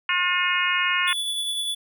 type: harmonic tone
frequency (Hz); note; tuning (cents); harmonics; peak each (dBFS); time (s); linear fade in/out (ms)
358.3; F4; +44; 3 / 4 / 5 / 6 / 7 / 8; -27 / -27 / -27 / -27 / -27 / -27; 0.09-1.13; 2
type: tone with tremolo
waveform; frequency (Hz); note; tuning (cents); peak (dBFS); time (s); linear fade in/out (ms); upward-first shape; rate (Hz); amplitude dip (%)
square; 3442; A7; -39; -24; 1.07-1.75; 10; sine; 10; 30
effects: none